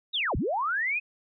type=linear two-way sweep; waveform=sine; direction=down then up; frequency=3903 to 31.96 to 2569 Hz; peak=-25 dBFS; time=0.13-1 s; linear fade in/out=20 ms; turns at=0.36 s; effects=none